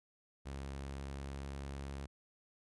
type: tone with pitch glide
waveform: sawtooth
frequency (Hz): 68.5 to 69.06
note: C#2 to C#2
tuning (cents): -20 to -6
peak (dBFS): -38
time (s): 0.45-2.07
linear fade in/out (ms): 20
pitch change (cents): +14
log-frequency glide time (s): 0.69-1.54
effects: resampled to 24000 Hz